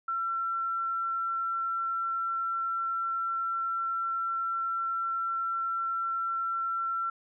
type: tone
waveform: sine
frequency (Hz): 1352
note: E6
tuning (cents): +43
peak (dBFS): -28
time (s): 0.08-7.1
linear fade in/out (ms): 5
effects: none